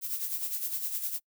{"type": "noise with tremolo", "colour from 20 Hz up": "violet", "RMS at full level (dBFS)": -31, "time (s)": [0.01, 1.2], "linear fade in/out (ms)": 50, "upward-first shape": "sine", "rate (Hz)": 9.8, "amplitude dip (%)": 60, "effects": ["noise-tail reverb RT60 0.1 s tail -26 dB re dry"]}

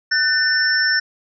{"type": "tone cluster", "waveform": "sine", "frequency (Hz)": [1504, 1789, 5390], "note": ["F#6", "A6", "E8"], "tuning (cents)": [28, 28, 38], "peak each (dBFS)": -19, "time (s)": [0.11, 1], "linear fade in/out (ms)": 10, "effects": []}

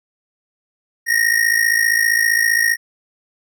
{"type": "ring-modulated tone", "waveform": "square", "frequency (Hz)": 1867, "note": "A#6", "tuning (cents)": 2, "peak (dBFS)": -11, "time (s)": [1.06, 2.77], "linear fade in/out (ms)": 50, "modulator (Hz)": 27.6, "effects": []}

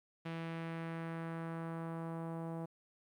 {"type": "tone with low-pass filter sweep", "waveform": "sawtooth", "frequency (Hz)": 164.81, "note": "E3", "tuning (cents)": 0, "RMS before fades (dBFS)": -42, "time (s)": [0.25, 2.66], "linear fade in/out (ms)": 10, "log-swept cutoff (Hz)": [2800, 820], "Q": 1.4, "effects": ["12-bit"]}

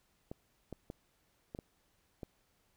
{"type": "clicks", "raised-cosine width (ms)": 2, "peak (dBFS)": -29, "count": 6, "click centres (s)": [0.315, 0.727, 0.901, 1.549, 1.589, 2.232], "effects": ["pink hiss -74 dBFS RMS until 2.76 s"]}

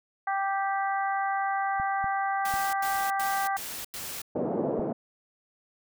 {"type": "harmonic tone", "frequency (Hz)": 392, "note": "G4", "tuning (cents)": 0, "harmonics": [2, 3, 4, 5], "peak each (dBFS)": [-27, -33, -34, -38], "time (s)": [0.27, 3.57], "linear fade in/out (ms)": 5}
{"type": "clicks", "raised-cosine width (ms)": 5, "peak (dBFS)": -28, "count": 4, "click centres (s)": [1.799, 2.043, 2.54, 4.795]}
{"type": "noise bursts", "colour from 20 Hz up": "white", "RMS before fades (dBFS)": -37, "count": 5, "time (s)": [2.45, 4.218], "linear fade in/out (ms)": 2, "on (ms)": 280, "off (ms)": 92}
{"type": "band-pass noise", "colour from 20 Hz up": "white", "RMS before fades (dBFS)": -29, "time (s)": [4.35, 4.93], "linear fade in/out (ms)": 10, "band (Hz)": [160, 600], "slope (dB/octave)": 24}
{"effects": []}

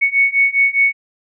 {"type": "beating tone pair", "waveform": "sine", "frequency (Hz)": [2217, 2221.9], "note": ["C#7", "C#7"], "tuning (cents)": [0, 3], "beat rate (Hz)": 4.9, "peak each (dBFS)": [-15, -14], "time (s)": [0.01, 0.93], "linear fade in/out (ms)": 20, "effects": []}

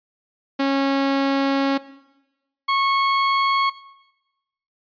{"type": "tone pair in turn", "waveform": "sawtooth", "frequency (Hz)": [274.3, 1097.2], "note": ["C#4", "C#6"], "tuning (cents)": [-18, -18], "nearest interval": "2 octaves", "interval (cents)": 2400, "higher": "second", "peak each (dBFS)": -14, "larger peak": "neither", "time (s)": [[0.59, 1.78], [2.68, 3.7]], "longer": "first", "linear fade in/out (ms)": 10, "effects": ["noise-tail reverb RT60 1.0 s tail -17 dB re dry", "resampled to 11025 Hz"]}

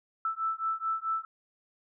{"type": "beating tone pair", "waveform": "sine", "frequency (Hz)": [1318.5, 1323.1], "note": ["E6", "E6"], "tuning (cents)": [0, 6], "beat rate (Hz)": 4.6, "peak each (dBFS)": [-32, -32], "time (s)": [0.25, 1.25], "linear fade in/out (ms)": 2, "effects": []}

